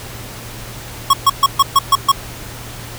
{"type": "tone bursts", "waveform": "square", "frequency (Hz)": 1100, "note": "C#6", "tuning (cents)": -14, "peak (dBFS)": -7, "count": 7, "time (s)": [1.1, 2.118], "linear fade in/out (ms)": 5, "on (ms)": 34, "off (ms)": 130, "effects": ["added 116 Hz sine -34 dBFS peak until 2.98 s", "pink hiss -32 dBFS RMS until 2.98 s"]}